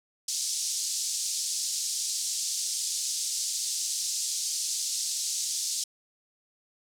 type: band-pass noise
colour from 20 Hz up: pink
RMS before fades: -31 dBFS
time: 0.28-5.84 s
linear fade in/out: 5 ms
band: 4900 to 8700 Hz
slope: 24 dB/octave
effects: none